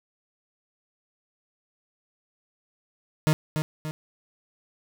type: tone with echo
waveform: 40% pulse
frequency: 154.7 Hz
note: D#3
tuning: 10 cents flat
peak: -17 dBFS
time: 3.27-3.33 s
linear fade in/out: 0 ms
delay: 290 ms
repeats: 2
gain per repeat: -6 dB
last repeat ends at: 3.91 s
effects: none